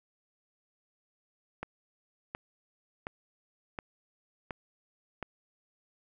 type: click train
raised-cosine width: 0.5 ms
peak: -21 dBFS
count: 6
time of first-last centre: 1.63-5.227 s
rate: 1.39 Hz
effects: none